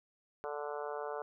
harmonic tone, 146.83 Hz, D3, in tune, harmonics 3 / 4 / 5 / 6 / 7 / 8 / 9 / 10, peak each -41 / -43 / -45 / -47 / -48 / -49 / -50 / -51 dBFS, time 0.44-1.22 s, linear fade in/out 0 ms, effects none

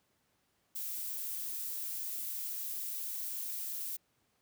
violet noise, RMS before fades -39 dBFS, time 0.75-3.97 s, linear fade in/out 10 ms, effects pink hiss -75 dBFS RMS until 4.41 s + high-pass 80 Hz 12 dB/octave

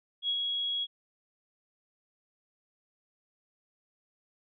sine tone with ADSR envelope, 3322 Hz, G#7, in tune, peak -26 dBFS, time 0.22-0.87 s, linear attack 67 ms, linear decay 66 ms, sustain -3 dB, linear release 41 ms, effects none

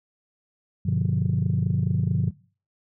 sine chord, G dominant seventh, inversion none, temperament just, 98 / 122.5 / 147 / 176.4 Hz, G2 / B2 / D3 / F3, 0 / -14 / +2 / +18 cents, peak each -25 dBFS, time 0.85-2.31 s, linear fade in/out 10 ms, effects noise-tail reverb RT60 0.4 s tail -21 dB re dry + tanh soft clip ceiling -14 dBFS

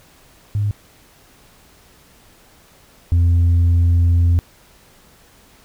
sine tone pair in turn, 103.1 / 85.76 Hz, G#2 / F2, -12 / -31 cents, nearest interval minor third, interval 319 cents, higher first, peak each -15 / -8 dBFS, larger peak second, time 0.55-0.71 / 3.12-4.39 s, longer second, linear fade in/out 0 ms, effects tanh soft clip ceiling -10 dBFS + pink hiss -50 dBFS RMS until 5.64 s

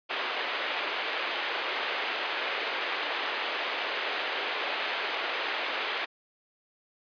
white band-pass noise, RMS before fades -32 dBFS, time 0.09-6.06 s, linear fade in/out 20 ms, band 370 to 3200 Hz, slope 24 dB/octave, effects resampled to 11025 Hz

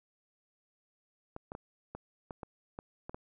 clicks, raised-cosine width 1 ms, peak -27 dBFS, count 9, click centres 1.364 / 1.519 / 1.551 / 1.95 / 2.308 / 2.432 / 2.789 / 3.095 / 3.145 s, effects none

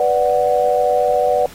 sine chord, B minor, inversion none, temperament equal, 493.9 / 587.3 / 740 Hz, B4 / D5 / F#5, 0 / 0 / 0 cents, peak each -17 dBFS, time 0-1.46 s, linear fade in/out 2 ms, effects pink hiss -40 dBFS RMS until 1.54 s + AAC 48 kbps

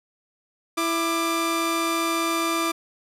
sawtooth tone pair together, 331.6 / 1188 Hz, E4 / D6, +10 / +20 cents, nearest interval octave + minor seventh, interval 2210 cents, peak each -21 dBFS, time 0.77-2.72 s, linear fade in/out 10 ms, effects resampled to 32000 Hz + 8-bit

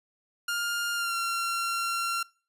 sawtooth tone with pitch glide, 1407 to 1370.1 Hz, F6 to F6, +12 to -34 cents, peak -24 dBFS, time 0.48-2.23 s, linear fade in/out 5 ms, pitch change -46 cents, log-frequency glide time 0.95-1.15 s, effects noise-tail reverb RT60 0.4 s tail -24 dB re dry + resampled to 32000 Hz

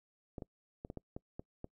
clicks, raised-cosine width 2 ms, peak -29 dBFS, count 8, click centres 0.382 / 0.422 / 0.849 / 0.901 / 0.973 / 1.165 / 1.395 / 1.644 s, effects noise-tail reverb RT60 0.1 s tail -25 dB re dry

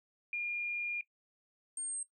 sine tone pair in turn, 2415 / 8549 Hz, D7 / C9, +48 / +36 cents, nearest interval octave + minor seventh, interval 2188 cents, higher second, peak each -33 / -36 dBFS, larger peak first, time 0.33-1.01 / 1.77-2.03 s, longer first, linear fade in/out 2 ms, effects noise-tail reverb RT60 0.1 s tail -18 dB re dry

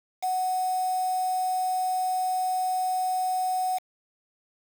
sine tone with quantisation, 740 Hz, F#5, in tune, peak -24 dBFS, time 0.22-3.79 s, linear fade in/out 20 ms, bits 6, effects none

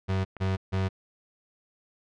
35% pulse tone bursts, 95 Hz, F#2, 46 cents sharp, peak -23 dBFS, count 3, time 0.08-0.89 s, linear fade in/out 20 ms, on 170 ms, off 150 ms
click, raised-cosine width 0.5 ms, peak -26 dBFS, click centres 0.367 s
effects low-pass 4000 Hz 12 dB/octave

